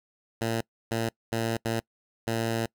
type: tone bursts at uneven times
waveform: 10% pulse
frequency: 114.1 Hz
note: A#2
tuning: 37 cents flat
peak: -18 dBFS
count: 5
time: 0.41-0.61 / 0.91-1.09 / 1.32-1.57 / 1.65-1.8 / 2.27-2.66 s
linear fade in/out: 5 ms
effects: noise-tail reverb RT60 0.1 s tail -25 dB re dry